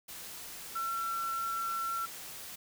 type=tone in noise; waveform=sine; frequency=1351 Hz; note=E6; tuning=42 cents sharp; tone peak=-32 dBFS; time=0.75-2.06 s; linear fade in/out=10 ms; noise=white; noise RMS=-45 dBFS; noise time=0.08-2.56 s; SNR=+10 dB; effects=none